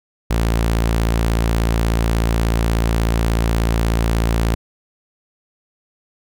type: tone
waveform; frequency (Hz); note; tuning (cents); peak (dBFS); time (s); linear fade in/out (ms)
sawtooth; 56.5; A1; +47; -11; 0.3-4.55; 10
effects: none